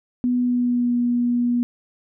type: tone with pitch glide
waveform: sine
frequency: 246.9 to 241.7 Hz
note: B3 to B3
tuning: 0 to -37 cents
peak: -17 dBFS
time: 0.24-1.63 s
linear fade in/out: 0 ms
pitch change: -37 cents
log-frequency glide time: 0.38-0.96 s
effects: none